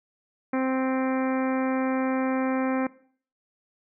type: harmonic tone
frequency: 261.6 Hz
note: C4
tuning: in tune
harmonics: 1 / 2 / 3 / 4 / 5 / 6 / 7 / 8 / 9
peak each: -24 / -30 / -34 / -36 / -38 / -40 / -41 / -42 / -43 dBFS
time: 0.53-2.87 s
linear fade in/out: 5 ms
effects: noise-tail reverb RT60 0.5 s tail -19 dB re dry